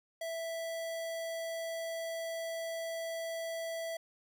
square tone, 659.3 Hz, E5, in tune, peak -37 dBFS, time 0.21-3.97 s, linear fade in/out 5 ms, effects none

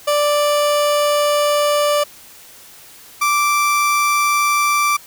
30% pulse tone pair in turn, 587.3 / 1171.2 Hz, D5 / D6, 0 / -5 cents, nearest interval octave, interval 1195 cents, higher second, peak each -11 dBFS, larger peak neither, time 0.07-2.04 / 3.21-4.97 s, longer first, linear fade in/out 10 ms, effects white hiss -42 dBFS RMS until 5.06 s

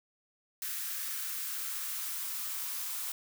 blue noise with high-pass filter sweep, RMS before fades -37 dBFS, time 0.62-3.12 s, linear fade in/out 2 ms, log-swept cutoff 1500 to 980 Hz, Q 2.2, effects none

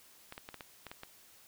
clicks, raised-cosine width 0.3 ms, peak -28 dBFS, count 8, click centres 0.324 / 0.379 / 0.489 / 0.543 / 0.608 / 0.867 / 0.915 / 1.034 s, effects white hiss -60 dBFS RMS until 1.47 s

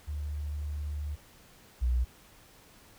sine tone pair in turn, 74 / 61.26 Hz, D2 / B1, +14 / -13 cents, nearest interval minor third, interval 327 cents, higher first, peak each -32 / -24 dBFS, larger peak second, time 0.07-1.16 / 1.81-2.05 s, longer first, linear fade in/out 20 ms, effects pink hiss -57 dBFS RMS until 2.98 s

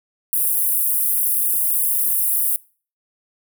pink high-pass noise, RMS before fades -19 dBFS, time 0.33-2.56 s, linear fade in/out 0 ms, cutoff 10000 Hz, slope 48 dB/octave, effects noise-tail reverb RT60 0.4 s tail -23 dB re dry

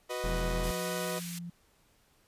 sawtooth chord, B major, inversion second, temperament equal, 370 / 493.9 / 622.3 Hz, F#4 / B4 / D#5, 0 / 0 / 0 cents, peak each -36 / -33 / -34 dBFS, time 0.09-1.2 s, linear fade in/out 20 ms
sine tone with pitch glide, 176.4 to 172.67 Hz, F3 to F3, +18 to -19 cents, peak -38 dBFS, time 0.24-1.5 s, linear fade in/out 5 ms, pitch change -37 cents, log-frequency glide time 1.06-1.29 s
45% pulse tone, 41.94 Hz, E1, 31 cents sharp, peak -31 dBFS, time 0.24-0.71 s, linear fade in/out 0 ms
white band-pass noise, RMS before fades -43 dBFS, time 0.63-1.39 s, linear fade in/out 10 ms, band 1900 to 13000 Hz, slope 12 dB/octave
effects pink hiss -67 dBFS RMS until 2.27 s + resampled to 32000 Hz

